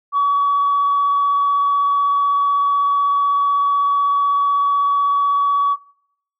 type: tone with vibrato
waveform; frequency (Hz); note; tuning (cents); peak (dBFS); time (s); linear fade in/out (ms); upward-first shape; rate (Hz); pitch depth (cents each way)
sine; 1134; C#6; +39; -12; 0.12-5.77; 50; triangle; 16; 11
effects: noise-tail reverb RT60 0.7 s tail -21 dB re dry + tanh soft clip ceiling -9 dBFS